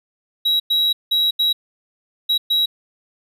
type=tone bursts at uneven times; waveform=triangle; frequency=3866 Hz; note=B7; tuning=38 cents flat; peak=-13 dBFS; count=6; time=0.45-0.6 / 0.7-0.93 / 1.11-1.31 / 1.39-1.53 / 2.29-2.38 / 2.5-2.66 s; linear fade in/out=10 ms; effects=none